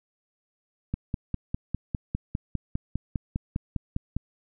click train, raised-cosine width 5 ms, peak -15 dBFS, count 17, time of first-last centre 0.94-4.166 s, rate 4.96 Hz, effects none

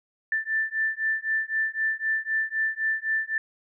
sine beating tone pair, 1768 / 1771.9 Hz, A6 / A6, +8 / +12 cents, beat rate 3.9 Hz, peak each -27 dBFS, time 0.32-3.38 s, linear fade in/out 2 ms, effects none

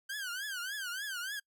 sawtooth tone with vibrato, 1547 Hz, G6, 23 cents flat, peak -33 dBFS, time 0.09-1.4 s, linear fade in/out 10 ms, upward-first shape triangle, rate 3.4 Hz, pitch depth 200 cents each way, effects noise-tail reverb RT60 0.1 s tail -25 dB re dry

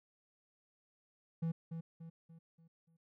triangle tone with echo, 164.5 Hz, E3, 3 cents flat, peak -31 dBFS, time 1.42-1.52 s, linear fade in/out 10 ms, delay 290 ms, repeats 5, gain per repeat -7 dB, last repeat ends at 2.97 s, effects none

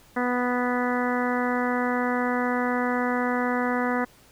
harmonic tone, 246.9 Hz, B3, in tune, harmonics 1 / 2 / 3 / 4 / 5 / 6 / 7 / 8, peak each -26 / -29 / -31 / -32 / -33 / -34 / -34 / -35 dBFS, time 0.16-4.05 s, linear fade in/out 10 ms, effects pink hiss -55 dBFS RMS until 4.31 s

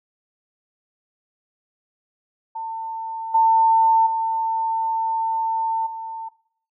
sine tone with level steps, 898 Hz, A5, 35 cents sharp, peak -26 / -12 / -19 / -28 dBFS, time 2.55-6.29 s, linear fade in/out 10 ms, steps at 3.34 / 4.06 / 5.86 s, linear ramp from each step 10 ms, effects noise-tail reverb RT60 0.6 s tail -20 dB re dry

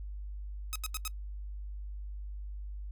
5% pulse tone bursts, 1272 Hz, D#6, 38 cents sharp, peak -22 dBFS, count 4, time 0.73-1.077 s, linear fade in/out 0 ms, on 26 ms, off 81 ms, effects noise-tail reverb RT60 0.1 s tail -23 dB re dry + added 50 Hz sine -38 dBFS peak until 2.91 s

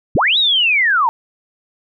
sine linear two-way sweep, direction up then down, 39.44 to 3920 to 868 Hz, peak -11 dBFS, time 0.15-1.09 s, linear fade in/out 0 ms, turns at 0.38 s, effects none

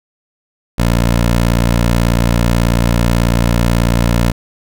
15% pulse tone, 58.27 Hz, A#1, in tune, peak -4 dBFS, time 0.78-4.32 s, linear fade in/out 10 ms, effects none

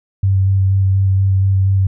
sine tone with vibrato, 96.4 Hz, G2, 28 cents flat, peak -10 dBFS, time 0.23-1.87 s, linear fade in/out 5 ms, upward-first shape square, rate 4.2 Hz, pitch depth 12 cents each way, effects none

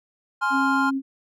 triangle chord, F minor, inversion first, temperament just, 838.1 / 1047.7 / 1396.9 Hz, Ab5 / C6 / F6, +16 / +2 / 0 cents, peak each -25 / -23 / -21 dBFS, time 0.41-0.91 s, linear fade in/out 20 ms
sine tone, 270 Hz, C#4, 45 cents flat, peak -22 dBFS, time 0.5-1.02 s, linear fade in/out 50 ms
effects none

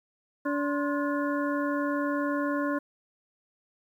harmonic tone with a mistuned harmonic, 287.9 Hz, D4, 34 cents flat, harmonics 1 / 2 / 4 / 5 / 6, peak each -28 / -32 / -34 / -36 / -40 dBFS, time 0.45-2.79 s, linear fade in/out 10 ms, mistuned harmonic 4, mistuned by -150 cents, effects 10-bit

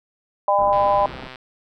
harmonic tone, 201 Hz, G3, 44 cents sharp, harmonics 3 / 4 / 5, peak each -19 / -19 / -19 dBFS, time 0.48-1.06 s, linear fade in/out 2 ms
pink low-pass noise, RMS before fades -36 dBFS, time 0.58-1.28 s, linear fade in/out 10 ms, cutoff 1400 Hz, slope 48 dB/octave
click train, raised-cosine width 0.3 ms, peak -21 dBFS, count 82, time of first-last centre 0.73-1.358 s, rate 129 Hz
effects none

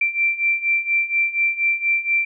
sine beating tone pair, 2349 / 2353.2 Hz, D7 / D7, 0 / +3 cents, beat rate 4.2 Hz, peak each -22 / -19 dBFS, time 0.01-2.25 s, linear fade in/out 5 ms, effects none

